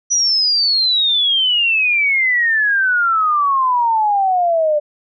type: exponential sweep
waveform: sine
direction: down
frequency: 5920 to 587.3 Hz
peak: -12 dBFS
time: 0.1-4.8 s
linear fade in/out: 20 ms
effects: none